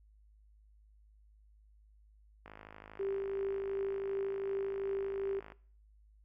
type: click train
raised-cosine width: 0.5 ms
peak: -34 dBFS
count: 162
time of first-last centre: 2.46-5.521 s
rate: 52.6 Hz
type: tone with tremolo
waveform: sine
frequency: 392 Hz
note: G4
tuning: in tune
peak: -32 dBFS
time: 2.99-5.4 s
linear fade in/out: 10 ms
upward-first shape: triangle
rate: 2.7 Hz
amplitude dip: 35%
effects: noise-tail reverb RT60 0.5 s tail -21 dB re dry + added 52 Hz sine -60 dBFS peak until 6.24 s